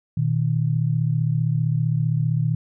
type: tone pair together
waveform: sine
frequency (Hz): 120.19 / 155.56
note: B2 / D#3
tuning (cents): -47 / 0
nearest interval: major third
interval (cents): 447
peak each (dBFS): -21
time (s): 0.17-2.55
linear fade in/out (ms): 5
effects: none